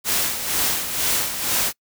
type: noise with tremolo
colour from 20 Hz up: white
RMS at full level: -20 dBFS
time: 0.04-1.73 s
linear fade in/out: 50 ms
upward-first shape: sine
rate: 2.1 Hz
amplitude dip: 60%
effects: noise-tail reverb RT60 0.1 s tail -26 dB re dry